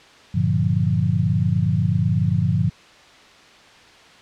sine chord, G minor seventh, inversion none, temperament equal, 98 / 116.54 / 146.83 / 174.61 Hz, G2 / Bb2 / D3 / F3, 0 / 0 / 0 / 0 cents, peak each -22 dBFS, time 0.34-2.7 s, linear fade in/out 10 ms, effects white hiss -47 dBFS RMS until 4.21 s + low-pass 4000 Hz 12 dB/octave

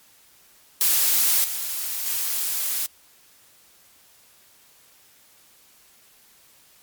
blue noise with level steps, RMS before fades -19 / -28 / -25 dBFS, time 0.81-2.86 s, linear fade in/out 0 ms, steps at 1.44 / 2.06 s, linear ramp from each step 2 ms, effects white hiss -55 dBFS RMS until 6.82 s + MP3 96 kbps

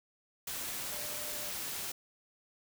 sine tone in noise, 597 Hz, D5, 28 cents sharp, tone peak -49 dBFS, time 0.91-1.51 s, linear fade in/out 5 ms, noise white, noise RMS -39 dBFS, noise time 0.47-1.92 s, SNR -13 dB, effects none

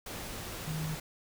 sine tone in noise, 156.8 Hz, D#3, 14 cents sharp, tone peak -33 dBFS, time 0.67-0.95 s, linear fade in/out 5 ms, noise pink, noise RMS -41 dBFS, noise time 0.06-1 s, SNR +5 dB, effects none

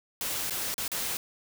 white noise with dropouts, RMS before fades -32 dBFS, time 0.21-1.17 s, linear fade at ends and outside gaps 1 ms, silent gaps 0.498-0.507 / 0.742-0.78 / 0.879-0.917 s, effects none

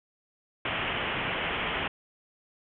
white low-pass noise, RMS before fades -31 dBFS, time 0.65-1.88 s, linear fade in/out 5 ms, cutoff 3200 Hz, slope 96 dB/octave, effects none

